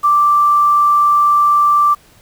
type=tone with quantisation; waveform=sine; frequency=1174 Hz; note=D6; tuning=1 cent flat; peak=-8 dBFS; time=0.03-1.95 s; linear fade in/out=20 ms; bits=6; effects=pink hiss -48 dBFS RMS until 2.21 s